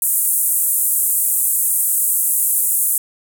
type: band-pass noise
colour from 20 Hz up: pink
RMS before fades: -17 dBFS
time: 0.02-2.98 s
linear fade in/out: 2 ms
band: 8300 to 16000 Hz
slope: 48 dB/octave
effects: none